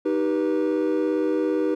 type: chord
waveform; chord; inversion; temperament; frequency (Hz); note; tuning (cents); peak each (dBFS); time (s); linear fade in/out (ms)
triangle; Eb augmented; none; just; 311.1 / 388.9 / 486.1; Eb4 / G4 / B4; 0 / -14 / -28; -21 / -23 / -23; 0.05-1.75; 10
effects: tanh soft clip ceiling -11 dBFS